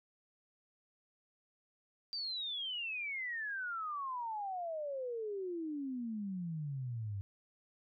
sine exponential sweep, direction down, 4718 to 96.2 Hz, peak -37 dBFS, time 2.13-7.21 s, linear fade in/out 0 ms, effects none

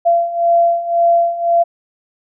sine beating tone pair, 682 / 683.9 Hz, F5 / F5, -41 / -36 cents, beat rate 1.9 Hz, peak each -16 / -12 dBFS, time 0.05-1.64 s, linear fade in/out 20 ms, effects none

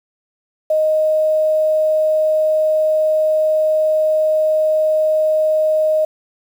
sine tone, 622.3 Hz, D#5, in tune, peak -12 dBFS, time 0.7-6.05 s, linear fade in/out 5 ms, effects 7-bit

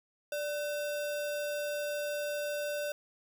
sine tone with sample-and-hold, 587.3 Hz, D5, in tune, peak -32 dBFS, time 0.32-2.92 s, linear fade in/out 2 ms, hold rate 2100 Hz, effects none

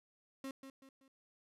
35% pulse tone with echo, 268.9 Hz, C4, 47 cents sharp, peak -40 dBFS, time 0.44-0.51 s, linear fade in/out 2 ms, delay 190 ms, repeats 3, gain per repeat -8 dB, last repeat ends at 1.08 s, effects resampled to 32000 Hz

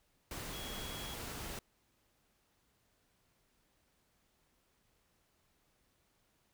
sine tone in noise, 3322 Hz, G#7, in tune, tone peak -48 dBFS, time 0.53-1.14 s, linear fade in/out 2 ms, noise pink, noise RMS -44 dBFS, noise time 0.31-1.59 s, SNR -7 dB, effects pink hiss -75 dBFS RMS until 6.53 s

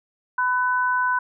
sine tone pair together, 1001.1 / 1500 Hz, B5 / F#6, +23 / +23 cents, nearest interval perfect fifth, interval 700 cents, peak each -21 / -22 dBFS, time 0.38-1.19 s, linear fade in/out 5 ms, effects none

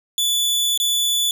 sawtooth tone with dropouts, 3465 Hz, A7, 27 cents flat, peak -14 dBFS, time 0.18-1.31 s, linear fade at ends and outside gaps 1 ms, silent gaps 0.776-0.8 s, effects none

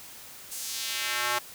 square tone with high-pass filter sweep, 121.5 Hz, B2, 28 cents flat, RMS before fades -31 dBFS, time 0.51-1.39 s, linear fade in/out 10 ms, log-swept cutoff 8400 to 940 Hz, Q 1.1, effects white hiss -46 dBFS RMS until 1.54 s

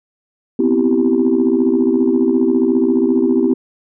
sine chord, C major seventh, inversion third, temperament equal with one note detuned, 246.9 / 261.6 / 329.6 / 388.8 Hz, B3 / C4 / E4 / G4, 0 / 0 / 0 / -14 cents, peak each -16 dBFS, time 0.59-3.54 s, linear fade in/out 5 ms, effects tanh soft clip ceiling -4 dBFS

